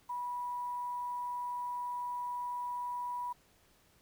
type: tone with quantisation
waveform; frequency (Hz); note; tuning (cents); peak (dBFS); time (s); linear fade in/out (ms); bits
sine; 978; B5; -17; -35; 0.09-3.33; 10; 10
effects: pink hiss -67 dBFS RMS until 4.01 s